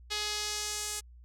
sawtooth tone with band-pass filter sweep, 419.7 Hz, G#4, 18 cents sharp, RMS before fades -35 dBFS, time 0.1-1.01 s, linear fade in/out 20 ms, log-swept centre 4200 to 8100 Hz, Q 1.6, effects added 60 Hz sine -50 dBFS peak until 1.24 s

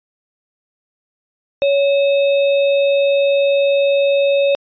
sine tone with sample-and-hold, 560 Hz, C#5, 18 cents sharp, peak -11 dBFS, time 1.62-4.55 s, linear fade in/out 0 ms, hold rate 3150 Hz, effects resampled to 11025 Hz

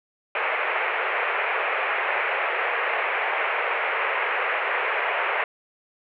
white band-pass noise, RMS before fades -25 dBFS, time 0.35-5.44 s, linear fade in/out 2 ms, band 420 to 2500 Hz, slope 48 dB/octave, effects none

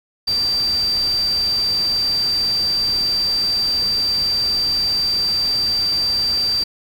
sine tone in noise, 4680 Hz, D8, 7 cents flat, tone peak -16 dBFS, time 0.27-6.64 s, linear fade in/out 10 ms, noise pink, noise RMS -33 dBFS, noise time 0.27-6.64 s, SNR +14 dB, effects none

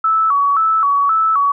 sine tone with vibrato, 1217 Hz, D#6, 39 cents flat, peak -11 dBFS, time 0.04-1.52 s, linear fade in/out 5 ms, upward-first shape square, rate 1.9 Hz, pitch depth 130 cents each way, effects none

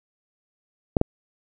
clicks, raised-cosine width 2 ms, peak -4 dBFS, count 2, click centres 0.968 / 1.014 s, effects none

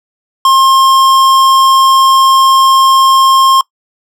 sine tone with tanh clipping, 1066 Hz, C6, 32 cents sharp, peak -6 dBFS, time 0.45-3.61 s, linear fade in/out 2 ms, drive 18 dB, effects noise-tail reverb RT60 0.1 s tail -23 dB re dry

